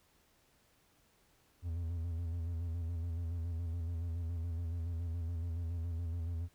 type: tone with vibrato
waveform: triangle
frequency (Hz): 84.1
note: E2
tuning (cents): +35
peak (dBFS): -33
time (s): 1.62-6.49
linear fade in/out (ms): 50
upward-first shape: square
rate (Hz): 7.1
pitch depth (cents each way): 48
effects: pink hiss -70 dBFS RMS until 6.54 s